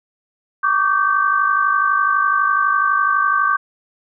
sine tone cluster, 1130 / 1182 / 1553 Hz, C#6 / D6 / G6, +33 / +11 / -17 cents, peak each -18 dBFS, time 0.63-3.57 s, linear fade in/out 10 ms, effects none

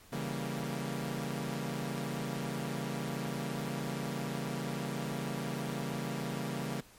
sawtooth chord, C# diminished seventh, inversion none, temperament equal, 138.59 / 164.81 / 196 / 233.1 Hz, C#3 / E3 / G3 / Bb3, 0 / 0 / 0 / 0 cents, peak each -35 / -37 / -37 / -36 dBFS, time 0.12-6.81 s, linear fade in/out 10 ms, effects pink hiss -58 dBFS RMS until 6.98 s + MP3 64 kbps

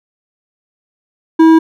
sine tone with hard clipping, 323.3 Hz, E4, 34 cents flat, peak -5 dBFS, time 1.39-1.59 s, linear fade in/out 10 ms, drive 8 dB, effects none

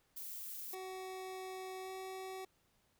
violet noise, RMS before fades -46 dBFS, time 0.16-0.75 s, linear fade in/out 10 ms
25% pulse tone with pitch glide, 375.5 to 378.3 Hz, F#4 to F#4, +26 to +38 cents, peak -40 dBFS, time 0.73-2.45 s, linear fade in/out 5 ms, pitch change +12 cents, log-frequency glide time 1.81-1.9 s
effects pink hiss -75 dBFS RMS until 2.99 s

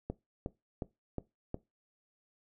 click train, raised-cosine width 2 ms, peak -22 dBFS, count 5, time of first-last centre 0.1-1.544 s, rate 2.77 Hz, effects noise-tail reverb RT60 0.2 s tail -19 dB re dry

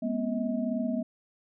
sine tone cluster, 205 / 240.7 / 263.5 / 637 Hz, G#3 / B3 / C4 / D#5, -22 / -44 / +12 / +41 cents, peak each -34 / -29 / -36 / -35 dBFS, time 0.02-1.03 s, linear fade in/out 10 ms, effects none

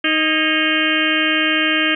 harmonic tone with a mistuned harmonic, 311.1 Hz, D#4, in tune, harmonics 1 / 2 / 4 / 5 / 6 / 7 / 8 / 9 / 10, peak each -21 / -27 / -26 / -21 / -25 / -23 / -24 / -22 / -23 dBFS, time 0.04-1.95 s, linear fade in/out 5 ms, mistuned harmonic 5, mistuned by +68 cents, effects none

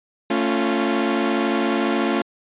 sawtooth chord, A augmented, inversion none, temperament equal with one note detuned, 223.1 / 277.2 / 349.2 Hz, A3 / C#4 / E#4, +24 / 0 / 0 cents, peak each -19 dBFS, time 0.3-2.22 s, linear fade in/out 5 ms, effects resampled to 8000 Hz

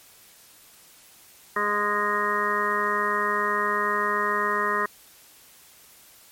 harmonic tone, 206.9 Hz, G#3, 6 cents flat, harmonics 1 / 2 / 3 / 5 / 6 / 7 / 8 / 9, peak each -37 / -30 / -36 / -27 / -27 / -37 / -34 / -27 dBFS, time 1.56-4.86 s, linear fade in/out 5 ms, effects white hiss -52 dBFS RMS until 6.31 s + MP3 64 kbps

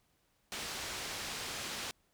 white low-pass noise, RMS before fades -41 dBFS, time 0.52-1.91 s, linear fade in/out 0 ms, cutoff 5600 Hz, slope 12 dB/octave, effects pink hiss -74 dBFS RMS until 2.13 s

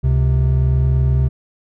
triangle tone pair together, 69.76 / 130.7 Hz, C#2 / C3, +12 / -1 cents, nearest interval major seventh, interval 1087 cents, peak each -13 dBFS, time 0.03-1.29 s, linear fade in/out 20 ms, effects none

